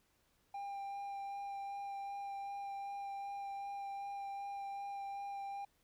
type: tone with vibrato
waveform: triangle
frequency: 797 Hz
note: G5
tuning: 28 cents sharp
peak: -39 dBFS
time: 0.54-5.65 s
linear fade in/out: 5 ms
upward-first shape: sine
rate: 2.6 Hz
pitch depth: 10 cents each way
effects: pink hiss -75 dBFS RMS until 5.83 s